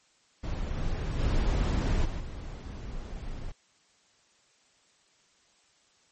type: noise with level steps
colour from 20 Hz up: brown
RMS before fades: -32 / -30 / -25 / -33 / -38 dBFS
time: 0.43-3.52 s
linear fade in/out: 10 ms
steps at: 0.76 / 1.18 / 2.04 / 2.19 s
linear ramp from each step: 20 ms
effects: white hiss -65 dBFS RMS until 6.11 s + MP3 32 kbps